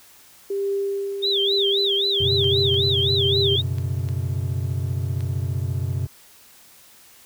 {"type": "tone with tremolo", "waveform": "sine", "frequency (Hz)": 396.8, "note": "G4", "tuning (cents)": 21, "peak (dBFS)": -20, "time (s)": [0.5, 3.56], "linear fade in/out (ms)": 5, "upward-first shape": "triangle", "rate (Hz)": 1.1, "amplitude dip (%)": 50}
{"type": "tone with vibrato", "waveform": "sine", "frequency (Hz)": 3549, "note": "A7", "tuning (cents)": 14, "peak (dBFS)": -19, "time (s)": [1.22, 3.62], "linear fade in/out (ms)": 20, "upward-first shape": "sine", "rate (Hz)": 3.8, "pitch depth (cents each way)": 220}
{"type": "chord", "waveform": "triangle", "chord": "F# suspended fourth", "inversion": "none", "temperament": "equal", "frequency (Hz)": [92.5, 123.47, 138.59], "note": ["F#2", "B2", "C#3"], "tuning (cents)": [0, 0, 0], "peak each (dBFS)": [-23, -24, -28], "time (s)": [2.2, 6.07], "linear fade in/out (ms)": 10}
{"type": "clicks", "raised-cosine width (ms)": 0.2, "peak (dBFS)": -23, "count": 5, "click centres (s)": [2.443, 2.743, 3.784, 4.088, 5.207]}
{"effects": ["white hiss -50 dBFS RMS until 7.25 s"]}